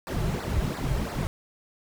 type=noise with flanger; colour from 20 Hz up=brown; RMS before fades=-28 dBFS; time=0.07-1.27 s; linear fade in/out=0 ms; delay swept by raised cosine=0.3 to 4.2 ms; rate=2.9 Hz; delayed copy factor=-1; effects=none